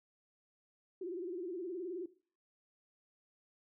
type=tone with vibrato; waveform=sine; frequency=357.7 Hz; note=F4; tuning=41 cents sharp; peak=-38 dBFS; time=1.01-2.06 s; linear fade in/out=5 ms; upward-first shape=sine; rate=19 Hz; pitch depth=120 cents each way; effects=noise-tail reverb RT60 0.4 s tail -17 dB re dry